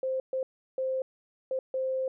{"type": "tone bursts at uneven times", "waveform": "sine", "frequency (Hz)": 523.3, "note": "C5", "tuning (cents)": 0, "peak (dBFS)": -27, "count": 5, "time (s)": [[0.03, 0.2], [0.33, 0.43], [0.78, 1.02], [1.51, 1.59], [1.74, 2.08]], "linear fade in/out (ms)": 2, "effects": []}